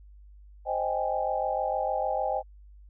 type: chord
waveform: sine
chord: Ab major seventh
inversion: first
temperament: equal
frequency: 523.3 / 622.3 / 784 / 830.6 Hz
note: C5 / Eb5 / G5 / Ab5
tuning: 0 / 0 / 0 / 0 cents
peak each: -32 / -31 / -30 / -33 dBFS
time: 0.65-2.43 s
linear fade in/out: 50 ms
effects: added 50 Hz sine -48 dBFS peak until 2.89 s